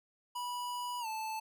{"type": "tone with pitch glide", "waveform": "square", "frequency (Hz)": [979, 877.2], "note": ["B5", "A5"], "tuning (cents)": [-15, -6], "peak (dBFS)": -37, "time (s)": [0.35, 1.4], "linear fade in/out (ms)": 10, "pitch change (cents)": -191, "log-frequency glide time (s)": [1, 1.07], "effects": []}